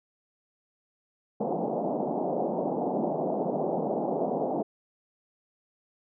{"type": "band-pass noise", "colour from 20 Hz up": "white", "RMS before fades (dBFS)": -29, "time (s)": [1.4, 4.63], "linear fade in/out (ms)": 10, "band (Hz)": [160, 790], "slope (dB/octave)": 48, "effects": []}